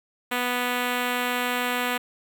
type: tone with notch filter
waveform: 5% pulse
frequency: 246.6 Hz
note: B3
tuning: 2 cents flat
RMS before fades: -26 dBFS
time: 0.31-1.98 s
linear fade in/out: 10 ms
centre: 6400 Hz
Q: 1.8
effects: none